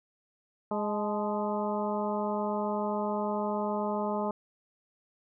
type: harmonic tone with a mistuned harmonic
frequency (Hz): 207.7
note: G#3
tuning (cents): 0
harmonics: 1 / 2 / 3 / 4 / 5 / 6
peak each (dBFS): -33 / -35 / -34 / -35 / -38 / -42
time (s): 0.71-4.31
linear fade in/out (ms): 2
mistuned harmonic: 4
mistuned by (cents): +55
effects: none